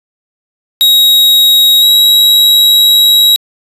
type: tone pair in turn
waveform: 45% pulse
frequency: 3800 / 3853 Hz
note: A#7 / B7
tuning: +33 / -44 cents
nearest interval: unison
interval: 23 cents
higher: second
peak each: -4 dBFS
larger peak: neither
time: 0.81-1.82 / 1.82-3.36 s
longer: second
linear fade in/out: 0 ms
effects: resampled to 32000 Hz